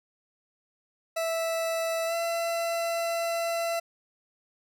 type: tone with pitch glide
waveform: 40% pulse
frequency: 658 to 673 Hz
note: E5 to E5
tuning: -3 to +36 cents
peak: -26 dBFS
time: 1.16-3.8 s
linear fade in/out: 10 ms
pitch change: +39 cents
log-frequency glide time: 2.06-2.14 s
effects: none